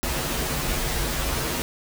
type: noise with comb filter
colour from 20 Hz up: pink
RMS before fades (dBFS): -26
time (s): 0.03-1.62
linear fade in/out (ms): 0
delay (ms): 10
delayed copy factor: -0.9
effects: none